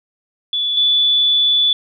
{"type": "tone pair in turn", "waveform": "sine", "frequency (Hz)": [3445, 3463], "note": ["A7", "A7"], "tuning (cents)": [-37, -28], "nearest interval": "unison", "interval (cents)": 9, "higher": "second", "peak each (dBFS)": [-16, -11], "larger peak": "second", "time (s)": [[0.53, 0.77], [0.77, 1.73]], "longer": "second", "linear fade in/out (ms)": 2, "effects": []}